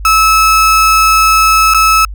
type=tone with dropouts; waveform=35% pulse; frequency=1300 Hz; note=E6; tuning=24 cents flat; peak=-4 dBFS; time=0.05-2.05 s; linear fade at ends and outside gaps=2 ms; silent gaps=1.738-1.745 s; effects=added 50 Hz sine -21 dBFS peak until 2.14 s